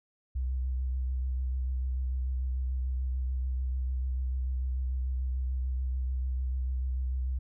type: tone with vibrato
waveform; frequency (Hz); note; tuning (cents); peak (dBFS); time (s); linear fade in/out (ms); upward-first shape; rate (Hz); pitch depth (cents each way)
sine; 64; C2; -38; -28; 0.35-7.39; 10; sine; 6.8; 26
effects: none